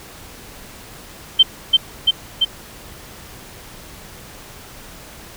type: tone with echo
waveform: sine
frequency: 3119 Hz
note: G7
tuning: 9 cents flat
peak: -5 dBFS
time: 1.39-1.43 s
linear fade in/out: 10 ms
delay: 340 ms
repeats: 3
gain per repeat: -2 dB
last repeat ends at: 2.45 s
effects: pink hiss -39 dBFS RMS until 5.36 s